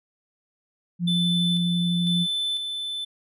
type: tone with vibrato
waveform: sine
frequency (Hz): 174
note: F3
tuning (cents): -6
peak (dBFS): -21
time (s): 0.99-2.27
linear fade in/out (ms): 50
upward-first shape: sine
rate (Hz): 12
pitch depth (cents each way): 9
type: tone with tremolo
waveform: triangle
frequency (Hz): 3520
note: A7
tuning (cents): 0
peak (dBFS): -22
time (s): 1.07-3.05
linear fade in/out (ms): 10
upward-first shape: square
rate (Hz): 1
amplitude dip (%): 40
effects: resampled to 32000 Hz